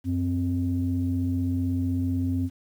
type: tone pair together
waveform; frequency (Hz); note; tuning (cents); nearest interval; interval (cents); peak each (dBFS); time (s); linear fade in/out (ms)
sine; 92.49 / 261.6; F#2 / C4; 0 / 0; octave + tritone; 1800; -25; 0.04-2.5; 50
effects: tanh soft clip ceiling -16 dBFS + 9-bit